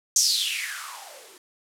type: noise with band-pass filter sweep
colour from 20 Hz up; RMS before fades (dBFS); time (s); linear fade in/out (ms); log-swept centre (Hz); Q
violet; -27; 0.16-1.38; 2; 6400 to 330; 6.7
effects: low-pass 12000 Hz 12 dB/octave